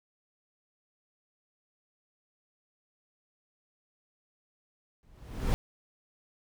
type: noise with exponential growth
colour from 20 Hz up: brown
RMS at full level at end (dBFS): -24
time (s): 5.03-5.54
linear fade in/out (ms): 0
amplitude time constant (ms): 110
effects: none